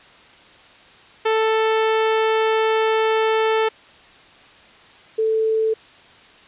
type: tone pair in turn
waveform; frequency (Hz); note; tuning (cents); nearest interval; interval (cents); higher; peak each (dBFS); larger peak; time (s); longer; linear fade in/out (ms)
sawtooth / sine; 441.4 / 441.4; A4 / A4; +5 / +5; unison; 0; neither; -12 / -16; first; 1.25-3.69 / 5.18-5.74; first; 10
effects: white hiss -47 dBFS RMS until 6.47 s + resampled to 8000 Hz